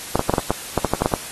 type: clicks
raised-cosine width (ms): 1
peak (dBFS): -3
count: 12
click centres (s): 0.156 / 0.194 / 0.296 / 0.338 / 0.382 / 0.506 / 0.777 / 0.847 / 0.936 / 1.02 / 1.059 / 1.138
effects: white hiss -33 dBFS RMS until 1.31 s + AAC 32 kbps